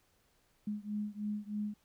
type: beating tone pair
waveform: sine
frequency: 207.7 / 210.9 Hz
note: G#3 / G#3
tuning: 0 / +27 cents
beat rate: 3.2 Hz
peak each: -38 / -39 dBFS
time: 0.67-1.74 s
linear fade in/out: 5 ms
effects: pink hiss -72 dBFS RMS until 1.84 s